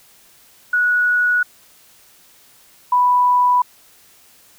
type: tone pair in turn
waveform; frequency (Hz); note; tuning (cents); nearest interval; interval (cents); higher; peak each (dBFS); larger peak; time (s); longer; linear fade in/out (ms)
sine; 1464 / 987.9; F#6 / B5; -19 / 0; perfect fifth; 681; first; -13 / -11; second; 0.73-1.43 / 2.92-3.62; neither; 5
effects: white hiss -50 dBFS RMS until 4.58 s